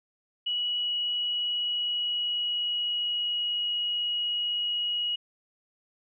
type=tone with pitch glide; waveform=sine; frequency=2928 to 2901 Hz; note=F#7 to F#7; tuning=-19 to -35 cents; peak=-26 dBFS; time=0.46-5.16 s; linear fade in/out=10 ms; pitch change=-16 cents; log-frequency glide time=0.64-3.6 s; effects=none